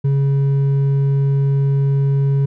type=tone with hard clipping; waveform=sine; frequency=138.59 Hz; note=C#3; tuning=in tune; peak=-14 dBFS; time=0.04-2.46 s; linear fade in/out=10 ms; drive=4 dB; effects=none